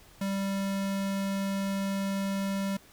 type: tone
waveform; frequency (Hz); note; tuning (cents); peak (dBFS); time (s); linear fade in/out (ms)
square; 196; G3; 0; -29; 0.21-2.77; 5
effects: pink hiss -56 dBFS RMS until 2.92 s